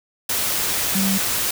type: tone in noise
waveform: sine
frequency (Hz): 193.8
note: G3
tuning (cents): -20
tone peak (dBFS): -19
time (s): 0.95-1.18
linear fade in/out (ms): 5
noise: white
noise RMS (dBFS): -22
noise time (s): 0.29-1.51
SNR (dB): 0
effects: none